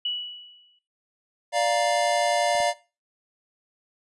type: tone with exponential decay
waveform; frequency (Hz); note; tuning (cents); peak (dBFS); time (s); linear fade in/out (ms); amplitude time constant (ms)
sine; 2943; F#7; -10; -23; 0.05-0.79; 5; 160
type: chord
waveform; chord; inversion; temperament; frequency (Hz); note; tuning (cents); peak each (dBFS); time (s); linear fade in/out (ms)
square; Bb major; first; equal with one note detuned; 587.3 / 698.5 / 937.7; D5 / F5 / Bb5; 0 / 0 / +10; -25 / -24 / -30; 1.52-2.74; 50
type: clicks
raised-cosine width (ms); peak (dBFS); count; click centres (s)
3; -37 / -32; 2; 2.551 / 2.603
effects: noise-tail reverb RT60 0.3 s tail -18 dB re dry + resampled to 24000 Hz